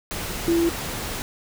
sine tone in noise, 337 Hz, E4, 38 cents sharp, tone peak -17 dBFS, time 0.48-0.69 s, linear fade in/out 0 ms, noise pink, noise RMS -30 dBFS, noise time 0.11-1.22 s, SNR +10 dB, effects none

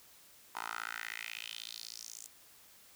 10% pulse tone with high-pass filter sweep, 56.2 Hz, A1, 37 cents sharp, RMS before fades -44 dBFS, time 0.55-2.27 s, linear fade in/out 5 ms, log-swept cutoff 1000 to 7400 Hz, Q 3.5, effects white hiss -60 dBFS RMS until 2.95 s

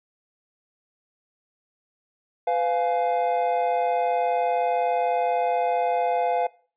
triangle chord, F diminished, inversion second, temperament just, 502.9 / 698.5 / 838.1 Hz, Cb5 / F5 / Ab5, +31 / 0 / +16 cents, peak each -24 / -21 / -25 dBFS, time 2.47-6.47 s, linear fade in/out 5 ms, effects noise-tail reverb RT60 0.4 s tail -21 dB re dry + resampled to 8000 Hz

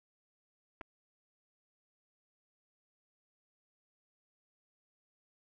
clicks, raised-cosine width 0.5 ms, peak -30 / -30 dBFS, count 2, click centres 0.811 / 0.814 s, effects none

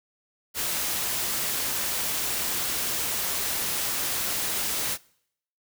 white noise, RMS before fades -28 dBFS, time 0.54-4.98 s, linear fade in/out 50 ms, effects noise-tail reverb RT60 0.7 s tail -24 dB re dry

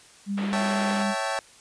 sine tone with pitch glide, 199.9 to 201.4 Hz, G3 to G3, +34 to +47 cents, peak -25 dBFS, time 0.26-1.15 s, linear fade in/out 50 ms, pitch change +13 cents, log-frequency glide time 0.68-0.87 s
pink band-pass noise, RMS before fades -36 dBFS, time 0.37-1.03 s, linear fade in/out 10 ms, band 290 to 3500 Hz, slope 24 dB/octave
25% pulse chord, A dominant seventh, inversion first, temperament equal with one note detuned, 554.4 / 659.3 / 774.5 / 880 Hz, C#5 / E5 / G5 / A5, 0 / 0 / -21 / 0 cents, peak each -28 dBFS, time 0.53-1.39 s, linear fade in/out 0 ms
effects white hiss -52 dBFS RMS until 1.6 s + resampled to 22050 Hz

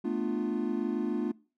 triangle chord, B half-diminished seventh, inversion third, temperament equal with one note detuned, 220 / 246.9 / 297.4 / 349.2 Hz, A3 / B3 / D4 / F4, 0 / 0 / +22 / 0 cents, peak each -32 dBFS, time 0.04-1.32 s, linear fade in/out 10 ms, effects noise-tail reverb RT60 0.4 s tail -24 dB re dry

